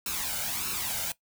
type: noise with flanger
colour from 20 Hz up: white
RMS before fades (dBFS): -32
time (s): 0.06-1.12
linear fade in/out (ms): 2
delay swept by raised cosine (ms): 0.74 to 1.38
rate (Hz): 1.6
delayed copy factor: +0.65
effects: noise-tail reverb RT60 0.1 s tail -18 dB re dry